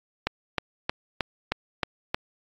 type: click train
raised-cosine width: 0.3 ms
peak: -8 dBFS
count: 7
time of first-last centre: 0.27-2.145 s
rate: 3.2 Hz
effects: AAC 48 kbps